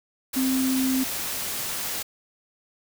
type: tone in noise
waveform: sine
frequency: 261.6 Hz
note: C4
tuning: in tune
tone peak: -21 dBFS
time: 0.36-1.04 s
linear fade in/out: 10 ms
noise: white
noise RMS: -30 dBFS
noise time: 0.33-2.03 s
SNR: +6 dB
effects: none